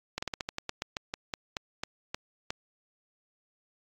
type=slowing click train; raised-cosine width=0.2 ms; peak=-15 dBFS; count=16; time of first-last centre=0.18-2.505 s; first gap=45 ms; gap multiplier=1.16; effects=AAC 64 kbps